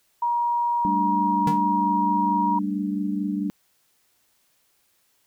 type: tone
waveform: sine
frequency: 951 Hz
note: A#5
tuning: 34 cents sharp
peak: -20 dBFS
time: 0.22-2.59 s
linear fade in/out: 5 ms
type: chord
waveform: sine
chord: G suspended second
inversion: none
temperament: just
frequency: 196 / 220.5 / 294 Hz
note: G3 / A3 / D4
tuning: 0 / +4 / +2 cents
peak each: -26 / -31 / -27 dBFS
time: 0.85-3.5 s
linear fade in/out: 0 ms
type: tone with exponential decay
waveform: square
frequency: 155.56 Hz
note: D#3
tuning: in tune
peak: -21 dBFS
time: 1.47-1.64 s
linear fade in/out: 2 ms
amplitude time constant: 36 ms
effects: white hiss -66 dBFS RMS until 5.26 s